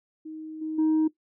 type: tone with level steps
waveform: sine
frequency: 313.8 Hz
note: D#4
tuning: 15 cents sharp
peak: -35 / -28 / -17 dBFS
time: 0.25-1.08 s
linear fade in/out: 10 ms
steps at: 0.61 / 0.78 s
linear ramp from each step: 10 ms
effects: noise-tail reverb RT60 0.1 s tail -17 dB re dry + tanh soft clip ceiling -18 dBFS